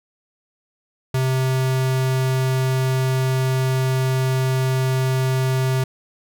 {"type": "tone", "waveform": "square", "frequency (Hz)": 130.7, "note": "C3", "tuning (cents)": -1, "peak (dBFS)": -18, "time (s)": [1.14, 5.84], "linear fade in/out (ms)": 5, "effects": []}